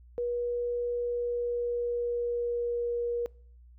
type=tone with pitch glide; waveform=sine; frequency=482.1 to 476.3 Hz; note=B4 to A#4; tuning=-42 to +37 cents; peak=-28 dBFS; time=0.18-3.26 s; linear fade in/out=0 ms; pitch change=-21 cents; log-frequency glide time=0.92-2.94 s; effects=noise-tail reverb RT60 0.5 s tail -25 dB re dry + added 60 Hz sine -51 dBFS peak until 3.78 s